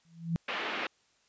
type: tone with exponential growth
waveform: sine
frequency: 166.5 Hz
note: E3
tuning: 18 cents sharp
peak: -24 dBFS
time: 0.05-0.36 s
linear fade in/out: 0 ms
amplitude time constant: 66 ms
type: band-pass noise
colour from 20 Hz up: white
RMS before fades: -35 dBFS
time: 0.48-0.87 s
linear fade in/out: 5 ms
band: 240 to 2900 Hz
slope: 24 dB/octave
effects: white hiss -69 dBFS RMS until 1.28 s + resampled to 16000 Hz